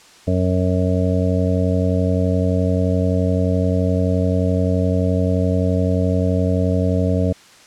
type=harmonic tone; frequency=91.6 Hz; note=F#2; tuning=17 cents flat; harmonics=1 / 2 / 3 / 5 / 6 / 7; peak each=-18 / -21 / -23 / -25 / -26 / -26 dBFS; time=0.27-7.33 s; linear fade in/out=10 ms; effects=white hiss -46 dBFS RMS until 7.66 s + low-pass 7000 Hz 12 dB/octave